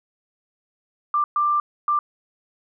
sine tone bursts at uneven times, 1184 Hz, D6, 14 cents sharp, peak -17 dBFS, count 3, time 1.14-1.24 / 1.36-1.6 / 1.88-1.99 s, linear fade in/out 2 ms, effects none

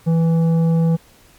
sine tone with tanh clipping, 164.81 Hz, E3, in tune, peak -14 dBFS, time 0.06-0.97 s, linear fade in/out 20 ms, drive 9 dB, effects pink hiss -50 dBFS RMS until 1.38 s + MP3 96 kbps

